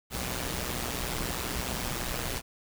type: noise with amplitude modulation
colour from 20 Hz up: pink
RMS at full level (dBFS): -30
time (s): 0.1-2.42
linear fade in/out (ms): 50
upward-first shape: sine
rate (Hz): 123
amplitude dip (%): 70
effects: none